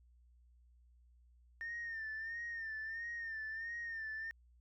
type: tone with vibrato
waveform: sine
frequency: 1814 Hz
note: A#6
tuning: 48 cents flat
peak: -39 dBFS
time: 1.61-4.31 s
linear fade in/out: 0 ms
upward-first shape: sine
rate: 1.5 Hz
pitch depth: 61 cents each way
effects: tanh soft clip ceiling -37 dBFS + added 60 Hz sine -63 dBFS peak until 4.6 s